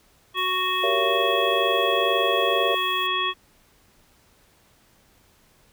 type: harmonic tone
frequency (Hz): 370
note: F#4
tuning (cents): 0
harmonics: 1 / 3 / 5 / 7 / 9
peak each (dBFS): -33 / -25 / -31 / -30 / -26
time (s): 0.34-3.34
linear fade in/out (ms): 50
type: noise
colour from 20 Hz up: violet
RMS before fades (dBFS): -44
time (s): 0.37-3.07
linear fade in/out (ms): 5
type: chord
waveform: sine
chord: G diminished seventh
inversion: none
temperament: just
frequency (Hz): 392 / 470.4 / 564.5 / 677.4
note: G4 / Bb4 / Db5 / Fb5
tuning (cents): 0 / +16 / +31 / +47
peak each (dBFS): -27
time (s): 0.83-2.75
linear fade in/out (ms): 5
effects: pink hiss -59 dBFS RMS until 5.72 s